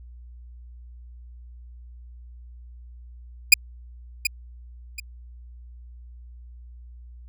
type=tone with echo; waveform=sawtooth; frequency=2444 Hz; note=D#7; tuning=32 cents flat; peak=-4 dBFS; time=3.52-3.54 s; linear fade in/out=5 ms; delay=730 ms; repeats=2; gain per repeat=-11 dB; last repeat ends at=5 s; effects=added 60 Hz sine -41 dBFS peak until 7.28 s